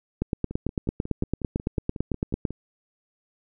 two click trains, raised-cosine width 3 ms, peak -11 / -21 dBFS, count 21 / 12, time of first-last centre 0.22-2.452 / 0.51-2.506 s, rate 8.96 / 5.51 Hz, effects none

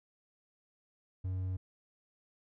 triangle tone, 93 Hz, F#2, 9 cents sharp, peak -31 dBFS, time 1.24-1.57 s, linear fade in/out 10 ms, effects none

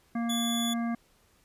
harmonic tone, 233.1 Hz, A#3, in tune, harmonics 1 / 3 / 5 / 7 / 9, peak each -28 / -38 / -42 / -45 / -47 dBFS, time 0.15-0.95 s, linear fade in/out 5 ms
sawtooth tone, 3434 Hz, A7, 43 cents flat, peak -28 dBFS, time 0.29-0.74 s, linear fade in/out 10 ms
effects pink hiss -65 dBFS RMS until 1.44 s + resampled to 32000 Hz

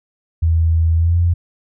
sine tone with pitch glide, 81.9 to 86.17 Hz, E2 to F2, -11 to -23 cents, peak -11 dBFS, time 0.42-1.34 s, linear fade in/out 10 ms, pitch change +88 cents, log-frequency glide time 0.96-1.17 s, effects none

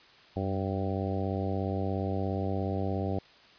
harmonic tone with a mistuned harmonic, 97 Hz, G2, 18 cents flat, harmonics 1 / 2 / 3 / 4 / 5 / 6 / 7 / 8, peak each -32 / -35 / -37 / -38 / -39 / -40 / -40 / -41 dBFS, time 0.36-3.19 s, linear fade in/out 5 ms, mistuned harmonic 1, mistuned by -58 cents, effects white hiss -56 dBFS RMS until 3.58 s + resampled to 11025 Hz

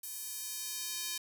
square tone with high-pass filter sweep, 343.5 Hz, F4, 29 cents flat, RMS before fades -40 dBFS, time 0.03-1.18 s, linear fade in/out 5 ms, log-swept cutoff 9400 to 3900 Hz, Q 0.82, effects 10-bit

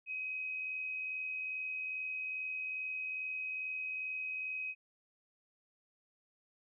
sine tone with amplitude modulation, 2529 Hz, D#7, 28 cents sharp, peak -35 dBFS, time 0.06-4.75 s, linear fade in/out 50 ms, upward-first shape sine, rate 82.4 Hz, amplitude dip 35%, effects none

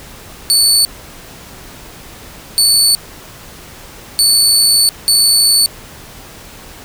25% pulse tone bursts at uneven times, 4472 Hz, C#8, 14 cents sharp, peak -3 dBFS, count 4, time 0.5-0.85 / 2.58-2.95 / 4.19-4.89 / 5.08-5.66 s, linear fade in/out 0 ms, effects pink hiss -35 dBFS RMS until 6.84 s

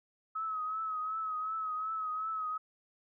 sine tone with vibrato, 1281 Hz, E6, 50 cents flat, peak -33 dBFS, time 0.35-2.58 s, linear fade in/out 10 ms, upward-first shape triangle, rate 2.7 Hz, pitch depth 52 cents each way, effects none

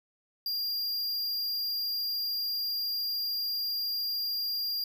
square tone, 4791 Hz, D8, 34 cents sharp, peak -30 dBFS, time 0.46-4.84 s, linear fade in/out 2 ms, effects none

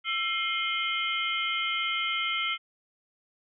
sine tone cluster, 1338 / 2123 / 2464 / 3040 / 3253 Hz, E6 / C7 / D#7 / F#7 / G#7, +25 / +25 / -17 / +46 / -37 cents, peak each -33 / -30 / -39 / -32 / -37 dBFS, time 0.04-2.58 s, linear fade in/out 50 ms, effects none

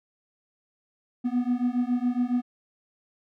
triangle beating tone pair, 242.3 / 249.5 Hz, B3 / B3, -33 / +18 cents, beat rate 7.2 Hz, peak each -24 dBFS, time 1.24-2.42 s, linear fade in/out 20 ms, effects none

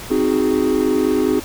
triangle chord, Ab dominant seventh, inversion first, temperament equal, 261.6 / 311.1 / 370 / 415.3 Hz, C4 / Eb4 / Gb4 / Ab4, 0 / 0 / 0 / 0 cents, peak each -18 dBFS, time 0.1-1.4 s, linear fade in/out 10 ms, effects pink hiss -33 dBFS RMS until 1.44 s

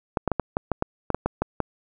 clicks, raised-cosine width 1 ms, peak -8 dBFS, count 12, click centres 0.172 / 0.277 / 0.317 / 0.397 / 0.569 / 0.717 / 0.824 / 1.103 / 1.146 / 1.26 / 1.42 / 1.603 s, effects none

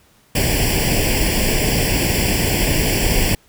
pink noise with comb filter, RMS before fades -17 dBFS, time 0.35-3.35 s, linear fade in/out 5 ms, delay 0.39 ms, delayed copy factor +0.95, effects pink hiss -54 dBFS RMS until 3.48 s

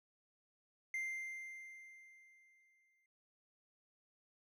triangle tone with exponential decay, 2093 Hz, C7, in tune, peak -35 dBFS, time 0.94-3.06 s, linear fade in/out 2 ms, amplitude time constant 460 ms, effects none

